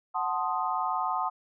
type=chord; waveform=sine; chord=F# diminished seventh; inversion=none; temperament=equal; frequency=740 / 880 / 1046.5 / 1244.5 Hz; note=F#5 / A5 / C6 / Eb6; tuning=0 / 0 / 0 / 0 cents; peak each=-32 dBFS; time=0.14-1.3 s; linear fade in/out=20 ms; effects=none